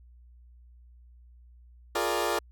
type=chord; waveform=20% pulse; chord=Bb dominant seventh; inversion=second; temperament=equal; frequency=349.2 / 415.3 / 466.2 / 587.3 Hz; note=F4 / Ab4 / Bb4 / D5; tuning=0 / 0 / 0 / 0 cents; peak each=-27 dBFS; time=1.95-2.39 s; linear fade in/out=5 ms; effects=added 60 Hz sine -51 dBFS peak until 2.51 s